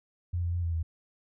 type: tone with pitch steps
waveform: sine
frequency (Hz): 87.5 / 86 / 87.4 / 84.1 / 81.7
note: F2 / F2 / F2 / E2 / E2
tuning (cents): +4 / -26 / +2 / +35 / -15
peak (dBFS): -27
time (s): 0.33-0.83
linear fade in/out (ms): 10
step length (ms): 100
effects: none